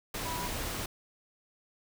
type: tone in noise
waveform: sine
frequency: 979 Hz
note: B5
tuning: 15 cents flat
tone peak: -37 dBFS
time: 0.25-0.48 s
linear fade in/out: 5 ms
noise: pink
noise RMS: -36 dBFS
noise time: 0.14-0.86 s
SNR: -4 dB
effects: none